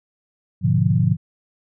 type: chord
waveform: sine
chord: G# diminished seventh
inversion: none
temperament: equal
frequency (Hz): 103.83 / 123.47 / 146.83 / 174.61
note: G#2 / B2 / D3 / F3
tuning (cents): 0 / 0 / 0 / 0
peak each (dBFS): -20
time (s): 0.61-1.17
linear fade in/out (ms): 50
effects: none